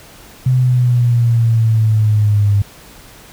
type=exponential sweep; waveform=sine; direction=down; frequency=129.1 to 100.6 Hz; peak=-9 dBFS; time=0.46-2.62 s; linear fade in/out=5 ms; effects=pink hiss -40 dBFS RMS until 3.32 s